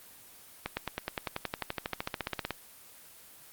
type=accelerating click train; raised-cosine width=0.3 ms; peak=-15 dBFS; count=24; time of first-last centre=0.66-2.507 s; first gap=110 ms; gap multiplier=0.97; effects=white hiss -53 dBFS RMS until 3.52 s + Opus 24 kbps